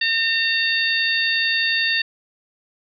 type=harmonic tone; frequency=911 Hz; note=A#5; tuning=40 cents flat; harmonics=2 / 3 / 4 / 5; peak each=-21 / -23 / -24 / -25 dBFS; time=0.01-2.02 s; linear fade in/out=5 ms; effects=none